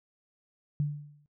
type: tone with exponential decay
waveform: sine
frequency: 146.83 Hz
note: D3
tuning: in tune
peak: -23 dBFS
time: 0.8-1.26 s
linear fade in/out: 0 ms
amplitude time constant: 100 ms
effects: noise-tail reverb RT60 0.1 s tail -24 dB re dry